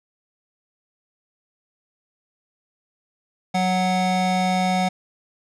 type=tone pair together; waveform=square; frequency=184.63 / 739 Hz; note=F#3 / F#5; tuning=-3 / -2 cents; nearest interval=2 octaves; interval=2401 cents; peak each=-22 dBFS; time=3.54-4.89 s; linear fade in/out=10 ms; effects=low-pass 7000 Hz 12 dB/octave